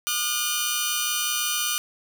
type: tone cluster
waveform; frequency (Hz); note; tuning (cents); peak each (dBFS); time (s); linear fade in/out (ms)
10% pulse; 1210 / 1439 / 2964 / 3089; D#6 / F#6 / F#7 / G7; -49 / -49 / +2 / -26; -21; 0.07-1.78; 0
effects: none